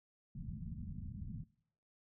white low-pass noise, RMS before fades -45 dBFS, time 0.35-1.44 s, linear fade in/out 5 ms, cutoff 210 Hz, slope 48 dB/octave, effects noise-tail reverb RT60 0.7 s tail -23 dB re dry

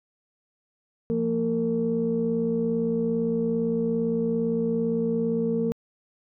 sine tone cluster, 171.1 / 228.7 / 457.5 Hz, F3 / A#3 / A#4, -35 / -33 / -32 cents, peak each -30 / -25 / -25 dBFS, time 1.1-5.72 s, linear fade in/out 0 ms, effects tanh soft clip ceiling -14 dBFS

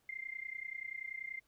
sine tone with amplitude modulation, 2098 Hz, C7, 4 cents sharp, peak -37 dBFS, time 0.09-1.4 s, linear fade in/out 2 ms, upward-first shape sine, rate 30.4 Hz, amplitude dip 90%, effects pink hiss -75 dBFS RMS until 1.47 s

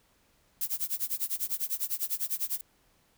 violet noise with tremolo, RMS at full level -29 dBFS, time 0.61-2.61 s, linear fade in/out 2 ms, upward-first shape sine, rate 10 Hz, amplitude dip 95%, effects pink hiss -67 dBFS RMS until 3.17 s

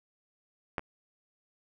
clicks, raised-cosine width 0.5 ms, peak -15 / -27 dBFS, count 2, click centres 0.782 / 0.794 s, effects none

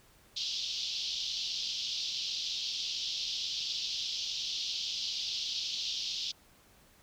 pink band-pass noise, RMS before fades -36 dBFS, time 0.36-6.32 s, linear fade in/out 10 ms, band 3100 to 5500 Hz, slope 48 dB/octave, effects pink hiss -62 dBFS RMS until 7.02 s

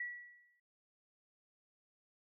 sine tone with exponential decay, 1940 Hz, B6, 31 cents flat, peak -36 dBFS, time 0-0.6 s, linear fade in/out 5 ms, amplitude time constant 130 ms, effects none

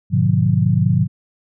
sine chord, G# diminished seventh, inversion none, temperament just, 103.83 / 124.59 / 149.51 / 179.41 Hz, G#2 / B2 / D3 / F3, 0 / +16 / +31 / +47 cents, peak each -18 dBFS, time 0.1-1.08 s, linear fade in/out 50 ms, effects none

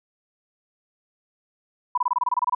sine tone bursts, 987.8 Hz, B5, in tune, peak -18 dBFS, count 12, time 1.95-2.549 s, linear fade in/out 5 ms, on 27 ms, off 25 ms, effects none

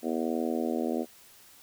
harmonic tone, 81 Hz, E2, 30 cents flat, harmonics 3 / 4 / 5 / 6 / 7 / 8 / 9, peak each -31 / -33 / -35 / -37 / -38 / -39 / -40 dBFS, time 0.02-1.06 s, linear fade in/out 50 ms, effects white hiss -55 dBFS RMS until 1.62 s

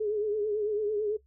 sine tone with vibrato, 421.9 Hz, G#4, 27 cents sharp, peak -26 dBFS, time 0-1.17 s, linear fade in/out 10 ms, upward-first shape triangle, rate 9 Hz, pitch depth 72 cents each way, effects noise-tail reverb RT60 0.1 s tail -17 dB re dry + added 67 Hz sine -61 dBFS peak until 1.26 s

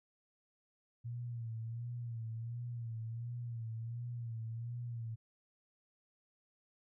sine tone with vibrato, 116.54 Hz, A#2, in tune, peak -39 dBFS, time 1.04-5.16 s, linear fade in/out 20 ms, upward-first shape sine, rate 1.4 Hz, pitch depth 63 cents each way, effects none

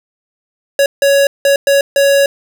square tone bursts at uneven times, 558 Hz, C#5, 11 cents sharp, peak -8 dBFS, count 5, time 0.79-0.86 / 1.02-1.27 / 1.45-1.56 / 1.67-1.81 / 1.96-2.26 s, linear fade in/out 2 ms, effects none

